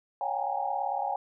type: tone cluster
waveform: sine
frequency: 559 / 725 / 794 / 832 / 933 Hz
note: C#5 / F#5 / G5 / G#5 / A#5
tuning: +14 / -35 / +22 / +3 / +1 cents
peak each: -38 / -34 / -32 / -33 / -39 dBFS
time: 0.21-1.16 s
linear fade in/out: 2 ms
effects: none